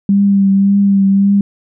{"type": "tone with vibrato", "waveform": "sine", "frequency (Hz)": 197.7, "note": "G3", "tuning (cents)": 15, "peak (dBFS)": -7, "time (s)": [0.09, 1.41], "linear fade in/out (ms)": 2, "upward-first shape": "triangle", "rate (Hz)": 1.8, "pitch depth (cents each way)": 29, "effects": []}